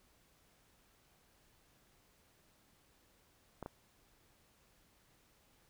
clicks, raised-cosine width 1 ms, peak -29 dBFS, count 2, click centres 3.627 / 3.661 s, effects pink hiss -70 dBFS RMS until 5.69 s

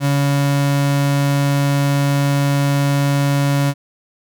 35% pulse tone, 141.1 Hz, C#3, 31 cents sharp, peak -12 dBFS, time 0-3.74 s, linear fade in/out 50 ms, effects none

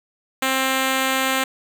5% pulse tone, 264.2 Hz, C4, 17 cents sharp, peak -7 dBFS, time 0.42-1.44 s, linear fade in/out 5 ms, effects none

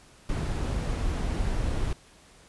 brown noise, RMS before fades -28 dBFS, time 0.29-1.93 s, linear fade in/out 2 ms, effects pink hiss -55 dBFS RMS until 2.48 s + resampled to 24000 Hz

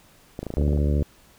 clicks, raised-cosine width 2 ms, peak -17 dBFS, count 10, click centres 0.391 / 0.43 / 0.467 / 0.504 / 0.539 / 0.582 / 0.616 / 0.681 / 0.73 / 0.775 s
harmonic tone, 73 Hz, D2, 10 cents flat, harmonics 1 / 2 / 3 / 4 / 5 / 6 / 7 / 8, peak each -20 / -26 / -30 / -32 / -34 / -36 / -37 / -38 dBFS, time 0.57-1.03 s, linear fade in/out 0 ms
effects pink hiss -55 dBFS RMS until 1.38 s

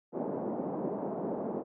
pink band-pass noise, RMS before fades -35 dBFS, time 0.12-1.64 s, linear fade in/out 50 ms, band 200 to 750 Hz, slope 24 dB/octave, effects none

